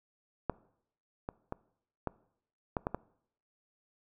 clicks, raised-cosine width 1 ms, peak -15 / -22 / -22 / -18 / -17 / -17 / -19 dBFS, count 7, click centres 0.497 / 1.289 / 1.524 / 2.073 / 2.768 / 2.869 / 2.946 s, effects noise-tail reverb RT60 0.7 s tail -22 dB re dry

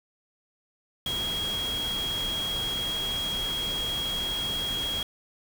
sine tone in noise, 3285 Hz, G#7, 20 cents flat, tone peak -28 dBFS, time 1.06-5.03 s, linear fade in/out 2 ms, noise pink, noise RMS -36 dBFS, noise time 1.06-5.03 s, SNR +5 dB, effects none

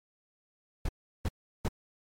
brown noise bursts, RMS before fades -29 dBFS, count 3, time 0.85-1.684 s, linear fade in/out 5 ms, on 38 ms, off 360 ms, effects MP3 64 kbps

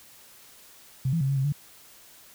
sine tone with pitch steps, 131.6 / 166 / 135 / 138.2 / 133.7 / 144.8 Hz, C3 / E3 / C#3 / C#3 / C3 / D3, +10 / +12 / -45 / -5 / +38 / -24 cents, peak -22 dBFS, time 1.05-1.524 s, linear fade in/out 5 ms, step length 79 ms, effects white hiss -52 dBFS RMS until 2.34 s

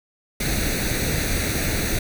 pink noise with comb filter, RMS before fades -23 dBFS, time 0.4-1.99 s, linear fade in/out 5 ms, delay 0.48 ms, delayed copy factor +0.7, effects none

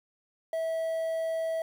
triangle tone with quantisation, 651 Hz, E5, 22 cents flat, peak -26 dBFS, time 0.53-1.62 s, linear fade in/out 2 ms, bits 9, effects none

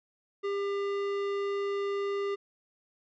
sine tone with tanh clipping, 400.1 Hz, G4, 35 cents sharp, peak -31 dBFS, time 0.43-2.36 s, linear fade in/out 20 ms, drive 16 dB, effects none

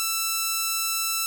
5% pulse tone, 1328 Hz, E6, 12 cents sharp, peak -12 dBFS, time 0-1.26 s, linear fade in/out 0 ms, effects none

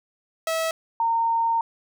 sawtooth / sine tone pair in turn, 649 / 917.8 Hz, E5 / A#5, -27 / -27 cents, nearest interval tritone, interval 600 cents, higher second, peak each -19 dBFS, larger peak neither, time 0.47-0.71 / 1-1.61 s, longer second, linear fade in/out 2 ms, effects none

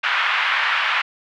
pink band-pass noise, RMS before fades -20 dBFS, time 0.03-1.02 s, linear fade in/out 10 ms, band 1100 to 2900 Hz, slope 24 dB/octave, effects none

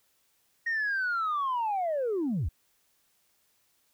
sine linear sweep, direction down, 1876 to 53.6 Hz, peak -25 dBFS, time 0.66-2.49 s, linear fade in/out 10 ms, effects tanh soft clip ceiling -24 dBFS + white hiss -70 dBFS RMS until 3.93 s

